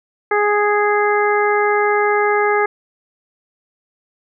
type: harmonic tone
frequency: 415 Hz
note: G#4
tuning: 1 cent flat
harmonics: 1 / 2 / 3 / 4 / 5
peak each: -16 / -19 / -21 / -22 / -23 dBFS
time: 0.31-2.66 s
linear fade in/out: 5 ms
effects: none